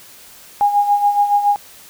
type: tone with tremolo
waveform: sine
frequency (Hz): 818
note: G#5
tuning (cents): -26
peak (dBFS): -9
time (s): 0.61-1.56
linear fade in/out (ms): 0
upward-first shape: sine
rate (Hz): 7.1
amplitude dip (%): 65
effects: white hiss -42 dBFS RMS until 1.89 s